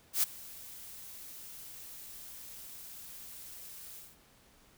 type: noise with ADSR envelope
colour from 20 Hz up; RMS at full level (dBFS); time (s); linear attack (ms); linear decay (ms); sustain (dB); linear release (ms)
blue; -26; 0.13-4.17; 100; 14; -22; 200
effects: pink hiss -63 dBFS RMS until 4.77 s